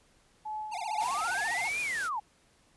sine tone with tremolo, 858 Hz, A5, 44 cents flat, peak -33 dBFS, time 0.45-1.09 s, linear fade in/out 10 ms, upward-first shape sine, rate 2.4 Hz, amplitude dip 55%
square tone with vibrato, 805 Hz, G5, 46 cents sharp, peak -35 dBFS, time 0.71-1.7 s, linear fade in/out 20 ms, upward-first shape sine, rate 15 Hz, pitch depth 250 cents each way
sine linear two-way sweep, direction up then down, 791 to 2474 to 791 Hz, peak -30 dBFS, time 0.97-2.2 s, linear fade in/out 10 ms, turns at 1.81 s
white noise, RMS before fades -40 dBFS, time 0.98-2.1 s, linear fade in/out 50 ms
effects pink hiss -65 dBFS RMS until 2.76 s + resampled to 24000 Hz

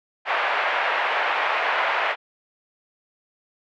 pink band-pass noise, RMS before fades -23 dBFS, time 0.25-2.16 s, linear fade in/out 50 ms, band 640 to 2600 Hz, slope 24 dB/octave, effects none

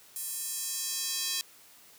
square tone with high-pass filter sweep, 361.7 Hz, F#4, 39 cents flat, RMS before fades -34 dBFS, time 0.16-1.41 s, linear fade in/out 0 ms, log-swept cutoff 10000 to 4100 Hz, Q 1.2, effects white hiss -56 dBFS RMS until 1.98 s + high-pass 80 Hz 12 dB/octave

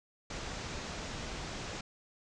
pink low-pass noise, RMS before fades -41 dBFS, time 0.3-1.81 s, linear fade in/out 5 ms, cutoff 7300 Hz, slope 48 dB/octave, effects none

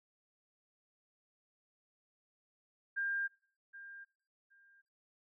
sine tone with echo, 1600 Hz, G6, 35 cents sharp, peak -33 dBFS, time 2.96-3.28 s, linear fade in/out 20 ms, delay 770 ms, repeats 2, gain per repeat -15 dB, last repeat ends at 4.82 s, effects noise-tail reverb RT60 0.5 s tail -22 dB re dry

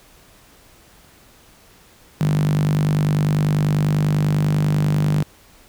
sawtooth tone with high-pass filter, 50.1 Hz, G1, 38 cents sharp, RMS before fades -18 dBFS, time 2.2-5.23 s, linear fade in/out 5 ms, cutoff 160 Hz, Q 10, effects pink hiss -50 dBFS RMS until 5.68 s

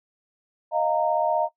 sine chord, Eb suspended second, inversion none, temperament equal with one note detuned, 622.3 / 698.5 / 922.7 Hz, Eb5 / F5 / Bb5, 0 / 0 / -18 cents, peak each -24 / -25 / -25 dBFS, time 0.71-1.49 s, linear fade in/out 50 ms, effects noise-tail reverb RT60 0.1 s tail -17 dB re dry

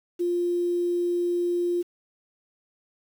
sine tone, 350 Hz, F4, 4 cents sharp, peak -22 dBFS, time 0.19-1.83 s, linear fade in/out 20 ms, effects 8-bit

